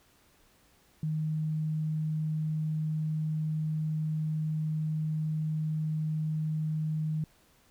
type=tone; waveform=sine; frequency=155.56 Hz; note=D#3; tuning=in tune; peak=-28 dBFS; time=1.03-7.24 s; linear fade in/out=2 ms; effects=pink hiss -64 dBFS RMS until 7.7 s